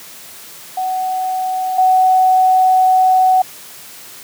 sine tone pair in turn, 747 / 747 Hz, F#5 / F#5, +16 / +16 cents, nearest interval unison, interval 0 cents, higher neither, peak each -16 / -8 dBFS, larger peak second, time 0.77-1.78 / 1.78-3.42 s, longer second, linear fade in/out 5 ms, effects white hiss -36 dBFS RMS until 4.23 s + high-pass 100 Hz 12 dB/octave

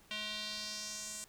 square tone with band-pass filter sweep, 212.5 Hz, G#3, 40 cents sharp, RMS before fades -42 dBFS, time 0.11-1.24 s, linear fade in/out 0 ms, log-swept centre 3100 to 7900 Hz, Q 2.7, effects pink hiss -63 dBFS RMS until 1.28 s

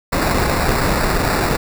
pink noise with sample-and-hold, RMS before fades -17 dBFS, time 0.12-1.57 s, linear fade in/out 10 ms, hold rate 3150 Hz, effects none

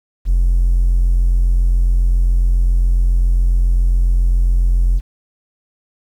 triangle tone, 43.65 Hz, F1, in tune, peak -7 dBFS, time 0.25-5.01 s, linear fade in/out 50 ms, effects tanh soft clip ceiling -6 dBFS + 8-bit

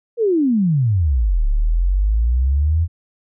sine exponential two-way sweep, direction down then up, 488.5 to 34.65 to 86.4 Hz, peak -13 dBFS, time 0.17-2.88 s, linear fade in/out 50 ms, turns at 1.46 s, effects none

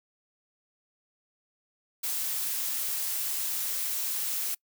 blue noise, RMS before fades -31 dBFS, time 2.03-4.55 s, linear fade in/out 10 ms, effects noise-tail reverb RT60 0.1 s tail -26 dB re dry

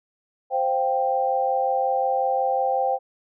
sine chord, C suspended fourth, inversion none, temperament equal, 523.3 / 698.5 / 784 Hz, C5 / F5 / G5, 0 / 0 / 0 cents, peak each -24 / -28 / -22 dBFS, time 0.5-2.99 s, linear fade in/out 50 ms, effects none

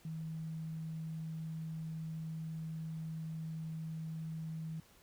sine tone, 160 Hz, D#3, 49 cents sharp, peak -39 dBFS, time 0.05-4.8 s, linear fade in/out 2 ms, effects pink hiss -64 dBFS RMS until 5.02 s

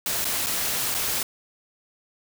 white noise with dropouts, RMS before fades -26 dBFS, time 0.06-1.23 s, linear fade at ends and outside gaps 2 ms, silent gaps 0.245-0.252 / 0.463-0.467 / 0.943-0.947 s, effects none

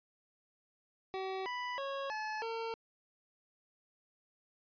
25% pulse tone with pitch steps, 380.6 / 988 / 550 / 861 / 454.8 Hz, F#4 / B5 / C#5 / A5 / A#4, +49 / 0 / -14 / -38 / -43 cents, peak -33 dBFS, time 1.14-2.74 s, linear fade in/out 0 ms, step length 320 ms, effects resampled to 11025 Hz

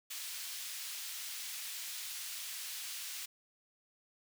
pink high-pass noise, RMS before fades -43 dBFS, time 0.1-3.26 s, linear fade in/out 10 ms, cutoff 2900 Hz, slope 12 dB/octave, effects none

